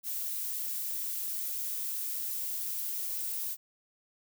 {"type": "noise", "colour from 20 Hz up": "violet", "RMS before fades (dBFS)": -35, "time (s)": [0.03, 3.57], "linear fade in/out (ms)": 50, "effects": []}